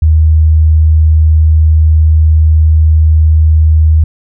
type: tone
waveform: sine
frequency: 78.4 Hz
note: D#2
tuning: 14 cents sharp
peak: -3 dBFS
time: 0.02-4.04 s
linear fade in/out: 5 ms
effects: none